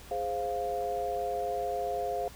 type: chord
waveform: sine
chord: F minor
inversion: first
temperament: equal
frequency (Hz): 415.3 / 523.3 / 698.5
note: Ab4 / C5 / F5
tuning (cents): 0 / 0 / 0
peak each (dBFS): -36 / -35 / -32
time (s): 0.11-2.28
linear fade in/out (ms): 2
effects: added 60 Hz sine -51 dBFS peak until 2.35 s + pink hiss -51 dBFS RMS until 2.35 s